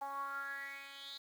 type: tone with band-pass filter sweep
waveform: 10% pulse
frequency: 277.2 Hz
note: C#4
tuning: in tune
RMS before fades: -44 dBFS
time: 0.01-1.18 s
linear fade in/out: 10 ms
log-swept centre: 860 to 4000 Hz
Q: 7.5
effects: 10-bit